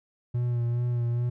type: tone with vibrato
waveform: triangle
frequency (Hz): 120.2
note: B2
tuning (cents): -46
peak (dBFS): -22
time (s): 0.34-1.3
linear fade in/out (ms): 10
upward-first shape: sine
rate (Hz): 2.4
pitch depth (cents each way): 26
effects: none